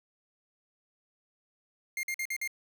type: tone bursts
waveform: 45% pulse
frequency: 2118 Hz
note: C7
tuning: 21 cents sharp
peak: -31 dBFS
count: 5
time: 1.97-2.476 s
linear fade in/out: 2 ms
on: 62 ms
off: 49 ms
effects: none